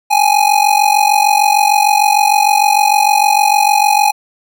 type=ring-modulated tone; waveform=square; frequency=830.6 Hz; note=G#5; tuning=in tune; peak=-6 dBFS; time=0.1-4.12 s; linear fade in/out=20 ms; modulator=23.3 Hz; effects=none